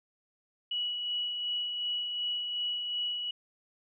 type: tone with tremolo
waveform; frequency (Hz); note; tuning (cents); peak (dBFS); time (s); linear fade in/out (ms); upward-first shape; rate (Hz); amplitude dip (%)
sine; 2931; F#7; -17; -29; 0.71-3.31; 5; sine; 2.7; 35
effects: none